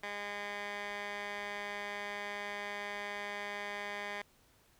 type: tone with band-pass filter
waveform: 15% pulse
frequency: 204.3 Hz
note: G#3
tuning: 28 cents flat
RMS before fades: -41 dBFS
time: 0.03-4.22 s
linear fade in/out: 5 ms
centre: 1800 Hz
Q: 1.4
effects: pink hiss -67 dBFS RMS until 4.79 s